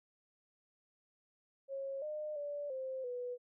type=tone with pitch steps; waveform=sine; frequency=545 / 607 / 580 / 524 / 492.4 Hz; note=C#5 / D#5 / D5 / C5 / B4; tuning=-29 / -43 / -22 / +2 / -5 cents; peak=-38 dBFS; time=1.68-3.38 s; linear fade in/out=50 ms; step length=340 ms; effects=none